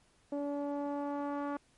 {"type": "tone with low-pass filter sweep", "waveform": "sawtooth", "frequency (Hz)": 286.4, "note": "D4", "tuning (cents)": -43, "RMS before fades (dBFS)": -36, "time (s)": [0.32, 1.57], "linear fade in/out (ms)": 5, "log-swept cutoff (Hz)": [600, 1200], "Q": 1.9, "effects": ["pink hiss -68 dBFS RMS until 1.77 s", "MP3 48 kbps"]}